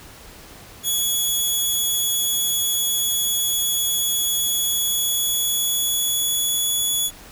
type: tone with pitch glide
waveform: 10% pulse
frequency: 3377 to 3399 Hz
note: G#7 to G#7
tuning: +28 to +39 cents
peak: -12 dBFS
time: 0.83-7.11 s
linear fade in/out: 50 ms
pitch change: +11 cents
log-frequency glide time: 4.47-6.82 s
effects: pink hiss -43 dBFS RMS until 7.31 s